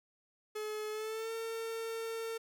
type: tone with pitch glide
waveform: 45% pulse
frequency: 427.5 to 452.9 Hz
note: A4 to A#4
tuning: -50 to -50 cents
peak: -37 dBFS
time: 0.55-2.38 s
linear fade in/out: 10 ms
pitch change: +100 cents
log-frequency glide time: 0.91-1.32 s
effects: none